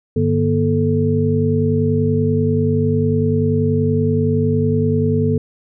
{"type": "tone cluster", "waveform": "sine", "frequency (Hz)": [99.9, 150.5, 240.4, 437.5], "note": ["G2", "D3", "B3", "A4"], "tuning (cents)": [33, 43, -46, -10], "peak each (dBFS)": -19, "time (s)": [0.16, 5.38], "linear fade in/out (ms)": 5, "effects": []}